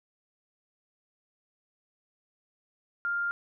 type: tone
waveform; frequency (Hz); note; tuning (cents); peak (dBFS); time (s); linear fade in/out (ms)
sine; 1400; F6; +4; -27; 3.05-3.31; 0
effects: none